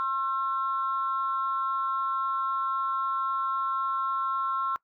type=tone pair together; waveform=sine; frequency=1070 / 1348.1 Hz; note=C6 / E6; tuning=+38 / +38 cents; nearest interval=major third; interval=400 cents; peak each=-28 dBFS; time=0-4.76 s; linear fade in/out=0 ms; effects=noise-tail reverb RT60 0.1 s tail -21 dB re dry + tanh soft clip ceiling -18 dBFS